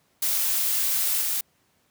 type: noise with level steps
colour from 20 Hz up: blue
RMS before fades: -24 / -26 dBFS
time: 0.22-1.41 s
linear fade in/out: 5 ms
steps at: 1.21 s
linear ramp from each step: 5 ms
effects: pink hiss -66 dBFS RMS until 1.9 s + high-pass 100 Hz 12 dB/octave